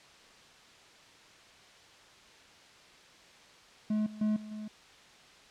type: tone with level steps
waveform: triangle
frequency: 213.6 Hz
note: G#3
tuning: 49 cents sharp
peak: -25 / -41 / -24 / -40 / -36 dBFS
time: 3.9-4.68 s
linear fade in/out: 5 ms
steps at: 4.06 / 4.21 / 4.36 / 4.51 s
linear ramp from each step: 5 ms
effects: white hiss -56 dBFS RMS until 5.5 s + low-pass 5000 Hz 12 dB/octave

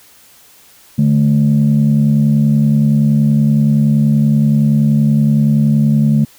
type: tone pair together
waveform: sine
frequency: 146.7 / 217.3 Hz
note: D3 / A3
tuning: -2 / -21 cents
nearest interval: perfect fifth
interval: 681 cents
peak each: -10 dBFS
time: 0.98-6.25 s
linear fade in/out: 10 ms
effects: tanh soft clip ceiling -3 dBFS + white hiss -45 dBFS RMS until 6.38 s

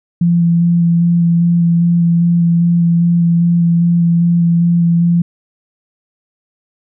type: tone with vibrato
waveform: sine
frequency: 170.5 Hz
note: F3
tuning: 41 cents flat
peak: -8 dBFS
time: 0.21-5.22 s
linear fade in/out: 5 ms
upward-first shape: square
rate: 2.5 Hz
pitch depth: 11 cents each way
effects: none

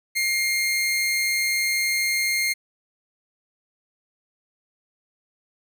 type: tone with amplitude modulation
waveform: sawtooth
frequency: 2124 Hz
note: C7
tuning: 25 cents sharp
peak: -16 dBFS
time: 0.15-2.54 s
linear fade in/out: 20 ms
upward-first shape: sine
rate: 205 Hz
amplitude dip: 30%
effects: none

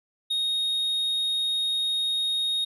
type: tone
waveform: triangle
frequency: 3729 Hz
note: A#7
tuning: in tune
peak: -22 dBFS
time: 0.3-2.65 s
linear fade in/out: 10 ms
effects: resampled to 32000 Hz

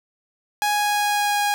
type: tone with pitch glide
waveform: sawtooth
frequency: 830.6 to 821.5 Hz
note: G#5 to G#5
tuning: 0 to -19 cents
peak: -15 dBFS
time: 0.62-1.54 s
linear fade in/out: 0 ms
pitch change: -19 cents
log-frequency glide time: 0.72-1.4 s
effects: none

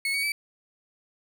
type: tone with pitch steps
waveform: 35% pulse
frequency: 2198 / 2251 / 2305 Hz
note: C#7 / C#7 / D7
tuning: -15 / +26 / -33 cents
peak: -23 dBFS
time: 0.05-0.32 s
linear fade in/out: 2 ms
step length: 90 ms
effects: none

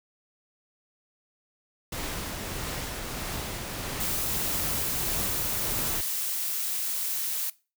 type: noise with tremolo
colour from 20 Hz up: pink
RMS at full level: -33 dBFS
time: 1.92-6.01 s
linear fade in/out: 5 ms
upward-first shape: triangle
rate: 1.6 Hz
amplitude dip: 30%
type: noise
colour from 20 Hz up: blue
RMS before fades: -30 dBFS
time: 4-7.5 s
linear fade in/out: 5 ms
effects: noise-tail reverb RT60 0.3 s tail -20 dB re dry

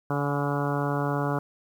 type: harmonic tone with a mistuned harmonic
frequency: 143.3 Hz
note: D3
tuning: 42 cents flat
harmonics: 1 / 2 / 3 / 4 / 5 / 6 / 7 / 8 / 9 / 10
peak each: -28 / -31 / -33 / -34 / -35 / -36 / -36 / -37 / -38 / -38 dBFS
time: 0.1-1.39 s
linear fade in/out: 2 ms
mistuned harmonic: 6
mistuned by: -25 cents
effects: 9-bit

